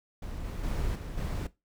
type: noise with level steps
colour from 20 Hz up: brown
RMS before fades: -38 / -36 / -31 / -38 / -32 dBFS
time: 0.22-1.47 s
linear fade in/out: 5 ms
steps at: 0.44 / 0.63 / 0.95 / 1.17 s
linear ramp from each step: 10 ms
effects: noise-tail reverb RT60 0.2 s tail -17 dB re dry